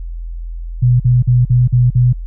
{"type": "tone bursts", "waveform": "sine", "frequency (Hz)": 123.47, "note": "B2", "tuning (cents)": 0, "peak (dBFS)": -7, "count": 6, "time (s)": [0.82, 2.13], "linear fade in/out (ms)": 10, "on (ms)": 180, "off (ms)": 46, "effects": ["added 42 Hz sine -22 dBFS peak until 2.26 s"]}